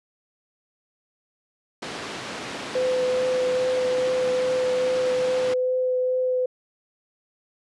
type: band-pass noise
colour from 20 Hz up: pink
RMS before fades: -34 dBFS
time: 1.82-5.54 s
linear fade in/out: 5 ms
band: 220 to 5000 Hz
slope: 12 dB/octave
type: tone with vibrato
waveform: sine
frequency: 508 Hz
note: B4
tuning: 49 cents sharp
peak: -20 dBFS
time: 2.75-6.46 s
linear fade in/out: 5 ms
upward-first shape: triangle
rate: 2.4 Hz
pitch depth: 10 cents each way
effects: resampled to 24000 Hz